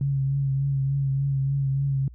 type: tone with vibrato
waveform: sine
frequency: 137.4 Hz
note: C#3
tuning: 15 cents flat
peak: -21 dBFS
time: 0.01-2.08 s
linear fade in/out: 2 ms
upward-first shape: triangle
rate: 3.4 Hz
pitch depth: 36 cents each way
effects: added 60 Hz sine -42 dBFS peak until 2.14 s